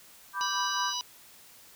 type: chord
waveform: sine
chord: G major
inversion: first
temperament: equal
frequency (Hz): 987.8 / 1174.7 / 1568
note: B5 / D6 / G6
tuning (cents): 0 / 0 / 0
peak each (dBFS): -34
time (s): 0.33-0.94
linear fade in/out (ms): 50
type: harmonic tone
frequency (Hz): 983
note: B5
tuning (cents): -8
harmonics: 1 / 3 / 4 / 5 / 6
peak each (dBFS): -37 / -37 / -37 / -37 / -37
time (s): 0.41-1.01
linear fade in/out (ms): 0
effects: white hiss -54 dBFS RMS until 1.75 s